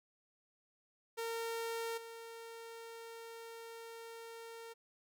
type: tone with level steps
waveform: sawtooth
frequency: 458.5 Hz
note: A#4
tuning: 29 cents flat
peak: -34 / -44 dBFS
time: 1.17-4.74 s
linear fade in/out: 20 ms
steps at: 1.97 s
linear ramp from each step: 10 ms
effects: none